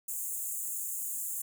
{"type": "high-pass noise", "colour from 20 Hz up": "pink", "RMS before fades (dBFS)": -36, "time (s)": [0.08, 1.42], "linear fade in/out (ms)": 5, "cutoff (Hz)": 6800, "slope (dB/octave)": 96, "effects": []}